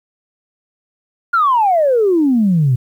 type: exponential sweep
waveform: sine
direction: down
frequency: 1433 to 119.3 Hz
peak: -9 dBFS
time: 1.33-2.76 s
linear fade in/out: 10 ms
effects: tanh soft clip ceiling -5 dBFS + 8-bit